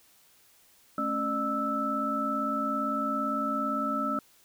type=tone cluster; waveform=sine; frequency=217.9 / 275.6 / 602 / 1315 Hz; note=A3 / C#4 / D5 / E6; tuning=-17 / -10 / +43 / -5 cents; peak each=-35 / -33 / -36 / -29 dBFS; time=0.98-4.19 s; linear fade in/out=2 ms; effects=white hiss -61 dBFS RMS until 4.44 s